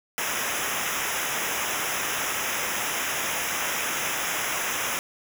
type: noise with comb filter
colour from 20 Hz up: pink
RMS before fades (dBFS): -28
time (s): 0.18-4.99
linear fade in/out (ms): 0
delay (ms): 0.23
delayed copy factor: -1
effects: none